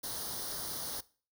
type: noise with comb filter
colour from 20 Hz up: white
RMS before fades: -39 dBFS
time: 0.03-1.01 s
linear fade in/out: 10 ms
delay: 0.2 ms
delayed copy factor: +0.8
effects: noise-tail reverb RT60 0.4 s tail -20 dB re dry